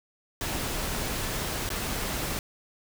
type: noise with dropouts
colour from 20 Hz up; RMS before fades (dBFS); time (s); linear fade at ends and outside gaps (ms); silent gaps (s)
pink; -31; 0.41-2.39; 1; 1.691-1.702
effects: none